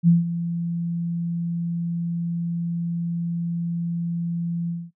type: tone with ADSR envelope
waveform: sine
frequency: 170 Hz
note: F3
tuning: 46 cents flat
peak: -10 dBFS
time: 0.03-4.91 s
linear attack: 48 ms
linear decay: 160 ms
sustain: -13 dB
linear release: 220 ms
effects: noise-tail reverb RT60 0.1 s tail -20 dB re dry